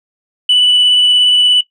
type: tone with vibrato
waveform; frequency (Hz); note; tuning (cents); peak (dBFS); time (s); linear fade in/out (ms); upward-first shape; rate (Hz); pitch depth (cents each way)
sine; 2971; F#7; +6; -5; 0.49-1.61; 5; sine; 17; 10
effects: noise-tail reverb RT60 0.1 s tail -17 dB re dry + tanh soft clip ceiling -4 dBFS